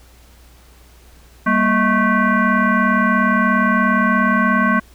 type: tone with frequency modulation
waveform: sine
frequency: 668 Hz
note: E5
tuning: 23 cents sharp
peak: -12 dBFS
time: 1.46-4.8 s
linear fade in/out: 10 ms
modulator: 433 Hz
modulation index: 2.5
effects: added 60 Hz sine -45 dBFS peak until 4.94 s + pink hiss -50 dBFS RMS until 4.94 s